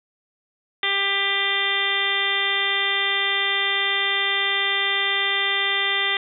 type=harmonic tone; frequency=396.2 Hz; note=G4; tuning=18 cents sharp; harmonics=1 / 2 / 3 / 4 / 5 / 6 / 7 / 8 / 9; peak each=-33 / -33 / -31 / -33 / -23 / -31 / -32 / -27 / -26 dBFS; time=0.83-6.17 s; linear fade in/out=2 ms; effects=none